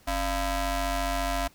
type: ring-modulated tone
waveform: sawtooth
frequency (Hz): 320.7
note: E4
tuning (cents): -48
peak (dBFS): -19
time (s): 0.07-1.48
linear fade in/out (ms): 10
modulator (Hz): 368
effects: pink hiss -58 dBFS RMS until 1.54 s